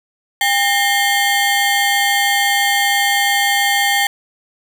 25% pulse ring-modulated tone, 1318.5 Hz, E6, in tune, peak -6 dBFS, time 0.41-4.07 s, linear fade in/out 2 ms, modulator 516 Hz, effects none

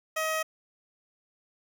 15% pulse tone, 633 Hz, D#5, 30 cents sharp, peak -21 dBFS, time 0.16-0.43 s, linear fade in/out 10 ms, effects none

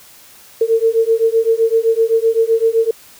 sine beating tone pair, 448.9 / 456.7 Hz, A4 / A#4, +35 / -36 cents, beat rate 7.8 Hz, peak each -14 dBFS, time 0.61-2.91 s, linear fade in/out 5 ms, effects white hiss -43 dBFS RMS until 3.19 s

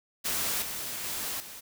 white noise with level steps, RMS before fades -30 / -36 / -34 / -44 dBFS, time 0.24-1.61 s, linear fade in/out 20 ms, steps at 0.62 / 1.04 / 1.4 s, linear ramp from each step 2 ms, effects none

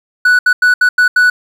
triangle tone bursts at uneven times, 1480 Hz, F#6, in tune, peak -4 dBFS, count 6, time 0.25-0.39 / 0.46-0.53 / 0.62-0.74 / 0.81-0.89 / 0.98-1.08 / 1.16-1.3 s, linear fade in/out 5 ms, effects 7-bit

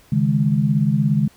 sine chord, C# suspended second, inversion none, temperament equal, 138.59 / 155.56 / 207.7 Hz, C#3 / D#3 / G#3, 0 / 0 / 0 cents, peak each -19 dBFS, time 0.12-1.28 s, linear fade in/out 5 ms, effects pink hiss -52 dBFS RMS until 1.36 s

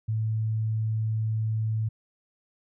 sine tone, 110 Hz, A2, in tune, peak -24 dBFS, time 0.08-1.89 s, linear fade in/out 10 ms, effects none

